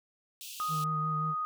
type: high-pass noise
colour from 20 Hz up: pink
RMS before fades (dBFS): -44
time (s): 0.41-0.84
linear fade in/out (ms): 0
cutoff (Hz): 2600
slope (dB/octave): 96
type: tone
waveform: sine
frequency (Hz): 1244.5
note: D#6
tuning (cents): 0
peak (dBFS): -30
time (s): 0.6-1.45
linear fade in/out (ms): 0
type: tone with vibrato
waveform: triangle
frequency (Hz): 154.8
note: D#3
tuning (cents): -9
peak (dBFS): -31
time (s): 0.68-1.35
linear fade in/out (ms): 50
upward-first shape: sine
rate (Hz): 5.6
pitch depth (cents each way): 26
effects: none